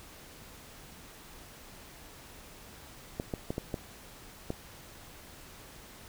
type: clicks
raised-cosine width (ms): 2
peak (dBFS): -19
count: 6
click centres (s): 3.199 / 3.338 / 3.505 / 3.581 / 3.742 / 4.504
effects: pink hiss -51 dBFS RMS until 6.08 s